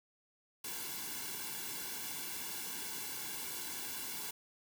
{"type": "noise with comb filter", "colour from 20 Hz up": "white", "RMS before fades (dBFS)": -42, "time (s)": [0.64, 4.31], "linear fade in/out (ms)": 5, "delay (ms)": 1.6, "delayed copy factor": -0.85, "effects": []}